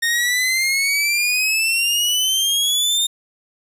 sawtooth exponential sweep, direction up, 1839 to 3667 Hz, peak -13 dBFS, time 0.02-3.07 s, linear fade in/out 10 ms, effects resampled to 32000 Hz + 8-bit

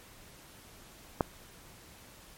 click, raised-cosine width 1 ms, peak -11 dBFS, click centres 1.208 s, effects pink hiss -54 dBFS RMS until 2.37 s + MP3 64 kbps

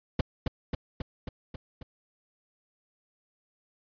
brown noise with echo, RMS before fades -23 dBFS, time 0.19-0.21 s, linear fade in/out 5 ms, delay 270 ms, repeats 6, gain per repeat -3 dB, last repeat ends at 1.83 s, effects resampled to 11025 Hz

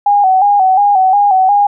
sine tone with vibrato, 784 Hz, G5, in tune, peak -6 dBFS, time 0.06-1.67 s, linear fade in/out 5 ms, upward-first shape square, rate 2.8 Hz, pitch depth 69 cents each way, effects none

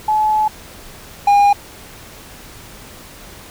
sine / triangle tone pair in turn, 858 / 811.4 Hz, A5 / G#5, -44 / -41 cents, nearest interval minor second, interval 97 cents, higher first, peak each -12 / -6 dBFS, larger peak second, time 0.08-0.48 / 1.27-1.53 s, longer first, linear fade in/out 5 ms, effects pink hiss -38 dBFS RMS until 3.5 s

